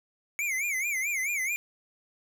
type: tone with vibrato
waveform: square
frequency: 2217 Hz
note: C#7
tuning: in tune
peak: -28 dBFS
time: 0.39-1.56 s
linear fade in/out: 0 ms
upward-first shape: sine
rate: 4.6 Hz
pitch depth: 160 cents each way
effects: none